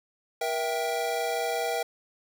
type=chord; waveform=square; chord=E diminished; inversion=second; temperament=equal with one note detuned; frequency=475.4 / 659.3 / 784 Hz; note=Bb4 / E5 / G5; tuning=+34 / 0 / 0 cents; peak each=-32 dBFS; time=0.41-1.83 s; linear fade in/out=5 ms; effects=none